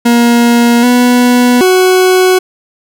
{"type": "tone with pitch steps", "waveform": "40% pulse", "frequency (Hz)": [236.9, 245.7, 370.5], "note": ["A#3", "B3", "F#4"], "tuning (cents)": [28, -9, 2], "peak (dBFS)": -4, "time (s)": [0.05, 2.39], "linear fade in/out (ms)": 10, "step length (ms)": 780, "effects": []}